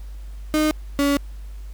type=tone pair in turn; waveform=35% pulse; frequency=307.1 / 283 Hz; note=D#4 / C#4; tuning=-23 / +36 cents; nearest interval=minor second; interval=141 cents; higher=first; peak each=-15 dBFS; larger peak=neither; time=0.54-0.71 / 0.99-1.17 s; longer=second; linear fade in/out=0 ms; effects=added 50 Hz sine -32 dBFS peak until 1.73 s + pink hiss -54 dBFS RMS until 1.73 s